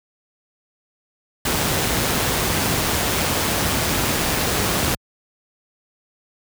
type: noise with amplitude modulation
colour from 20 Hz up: pink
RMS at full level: -19 dBFS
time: 1.45-4.95 s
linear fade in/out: 5 ms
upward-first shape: sine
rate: 154 Hz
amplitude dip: 25%
effects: high-pass 60 Hz 12 dB/octave